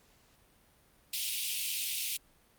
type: high-pass noise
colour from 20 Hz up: pink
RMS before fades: -34 dBFS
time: 1.13-2.17 s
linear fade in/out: 5 ms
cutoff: 2500 Hz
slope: 48 dB/octave
effects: pink hiss -65 dBFS RMS until 2.58 s + Opus 48 kbps